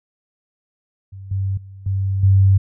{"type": "tone with level steps", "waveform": "sine", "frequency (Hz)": 96.9, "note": "G2", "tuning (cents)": -20, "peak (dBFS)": [-32, -18, -35, -17, -9], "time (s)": [1.12, 2.58], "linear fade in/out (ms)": 10, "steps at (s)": [1.31, 1.57, 1.86, 2.23], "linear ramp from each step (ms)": 5, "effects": []}